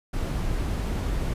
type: noise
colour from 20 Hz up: brown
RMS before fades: -27 dBFS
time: 0.13-1.34 s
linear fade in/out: 10 ms
effects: resampled to 32000 Hz